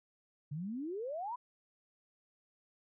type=exponential sweep; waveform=sine; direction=up; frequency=138.59 to 1022 Hz; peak=-37 dBFS; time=0.51-1.36 s; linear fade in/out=10 ms; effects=none